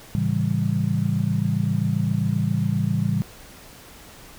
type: chord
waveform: sine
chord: A dominant seventh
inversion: none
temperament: just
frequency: 110 / 137.5 / 165 / 198 Hz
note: A2 / C#3 / E3 / G3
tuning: 0 / -14 / +2 / +18 cents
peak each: -25 dBFS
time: 0.15-3.22 s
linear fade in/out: 0 ms
effects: pink hiss -45 dBFS RMS until 4.38 s